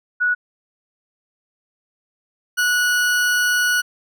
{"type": "tone pair in turn", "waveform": ["sine", "40% pulse"], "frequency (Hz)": [1467, 1467], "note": ["F#6", "F#6"], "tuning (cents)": [-15, -15], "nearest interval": "unison", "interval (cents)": 0, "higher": "neither", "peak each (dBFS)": -15, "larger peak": "neither", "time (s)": [[0.2, 0.35], [2.57, 3.82]], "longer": "second", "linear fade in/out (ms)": 20, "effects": []}